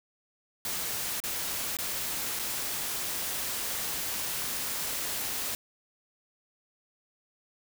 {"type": "noise with dropouts", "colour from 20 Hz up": "white", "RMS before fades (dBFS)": -33, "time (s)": [0.65, 5.55], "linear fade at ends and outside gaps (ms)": 1, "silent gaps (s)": [[1.202, 1.238], [1.769, 1.787], [2.391, 2.395]], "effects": []}